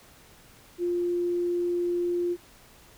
sine tone, 350.3 Hz, F4, 5 cents sharp, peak -24 dBFS, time 0.78-2.37 s, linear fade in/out 50 ms, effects pink hiss -54 dBFS RMS until 2.97 s

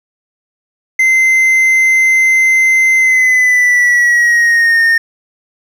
triangle tone with pitch glide, 2070 to 1833.5 Hz, C7 to A#6, -19 to -29 cents, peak -5 dBFS, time 0.99-4.98 s, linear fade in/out 5 ms, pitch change -210 cents, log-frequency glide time 2.97-4.81 s, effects 7-bit

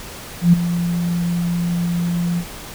sine tone with ADSR envelope, 172.9 Hz, F3, 17 cents flat, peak -5 dBFS, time 0.41-2.45 s, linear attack 120 ms, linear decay 14 ms, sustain -12 dB, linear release 71 ms, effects pink hiss -34 dBFS RMS until 2.74 s

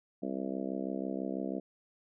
harmonic tone, 66.1 Hz, C2, 18 cents sharp, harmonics 3 / 4 / 5 / 6 / 7 / 8 / 9 / 10, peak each -39 / -38 / -40 / -45 / -44 / -46 / -45 / -45 dBFS, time 0.22-1.6 s, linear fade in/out 10 ms, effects none

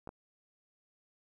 clicks, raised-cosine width 1 ms, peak -30 dBFS, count 2, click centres 0.074 / 0.091 s, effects 11-bit

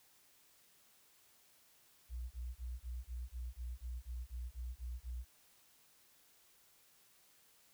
sine tone bursts, 60.9 Hz, B1, 24 cents flat, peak -40 dBFS, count 13, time 2.09-5.25 s, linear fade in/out 50 ms, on 220 ms, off 25 ms, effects white hiss -68 dBFS RMS until 7.73 s

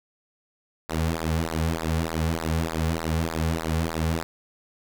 sawtooth tone with flanger, 81.1 Hz, E2, 28 cents flat, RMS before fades -26 dBFS, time 0.89-4.23 s, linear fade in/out 0 ms, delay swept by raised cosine 0.32 to 3.22 ms, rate 3.3 Hz, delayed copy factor -1, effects none

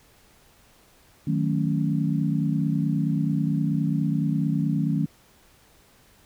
sine chord, D# half-diminished seventh, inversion none, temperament equal, 155.56 / 185 / 220 / 277.2 Hz, D#3 / F#3 / A3 / C#4, 0 / 0 / 0 / 0 cents, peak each -24 / -28 / -28 / -28 dBFS, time 1.27-5.06 s, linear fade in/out 5 ms, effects pink hiss -57 dBFS RMS until 6.25 s

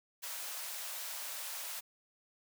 white high-pass noise, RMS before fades -42 dBFS, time 0.22-1.81 s, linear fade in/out 20 ms, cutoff 530 Hz, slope 48 dB/octave, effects none

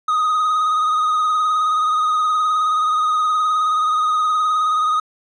triangle tone with vibrato, 1248 Hz, D#6, 5 cents sharp, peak -13 dBFS, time 0.08-5 s, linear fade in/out 5 ms, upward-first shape triangle, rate 19 Hz, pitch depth 44 cents each way, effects resampled to 22050 Hz

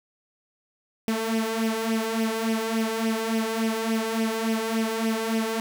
sawtooth tone with flanger, 223.7 Hz, A3, 29 cents sharp, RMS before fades -26 dBFS, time 1.08-5.6 s, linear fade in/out 0 ms, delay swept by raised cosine 0.35 to 2.55 ms, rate 3.5 Hz, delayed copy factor +0.65, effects none

